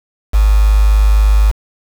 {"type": "tone with quantisation", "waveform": "sine", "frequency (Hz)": 51.91, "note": "G#1", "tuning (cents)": 0, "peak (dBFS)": -6, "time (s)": [0.33, 1.52], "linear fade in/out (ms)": 20, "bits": 4, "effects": []}